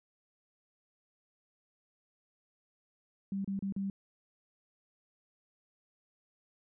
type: tone with dropouts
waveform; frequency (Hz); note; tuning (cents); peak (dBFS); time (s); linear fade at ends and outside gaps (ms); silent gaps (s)
sine; 196; G3; 0; -32; 3.32-3.9; 2; 3.445-3.476 / 3.592-3.624 / 3.724-3.763
effects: none